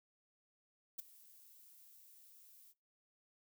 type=noise with ADSR envelope; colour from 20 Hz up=violet; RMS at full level=-40 dBFS; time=0.98-2.74 s; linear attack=14 ms; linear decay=10 ms; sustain=-22 dB; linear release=43 ms; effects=noise-tail reverb RT60 0.3 s tail -24 dB re dry